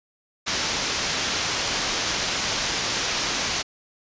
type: low-pass noise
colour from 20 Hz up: white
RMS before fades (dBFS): -26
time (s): 0.46-3.63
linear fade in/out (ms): 20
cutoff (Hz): 6600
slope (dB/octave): 48
effects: resampled to 16000 Hz